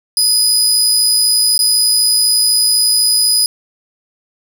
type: tone with dropouts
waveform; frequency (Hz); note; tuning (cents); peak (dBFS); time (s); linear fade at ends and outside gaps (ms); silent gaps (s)
25% pulse; 4978; D#8; 0; -5; 0.17-3.46; 1; 1.578-1.591
effects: none